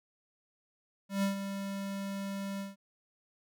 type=tone with ADSR envelope; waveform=square; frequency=197 Hz; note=G3; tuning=9 cents sharp; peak=-27 dBFS; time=1.09-2.76 s; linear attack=140 ms; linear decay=120 ms; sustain=-9 dB; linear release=160 ms; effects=none